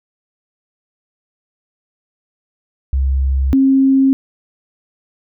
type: tone pair in turn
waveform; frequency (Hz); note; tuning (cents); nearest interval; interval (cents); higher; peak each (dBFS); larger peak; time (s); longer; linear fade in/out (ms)
sine; 67 / 268.5; C2 / C4; +42 / +45; 2 octaves; 2403; second; -12 / -8; second; 2.93-3.53 / 3.53-4.13; neither; 0
effects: none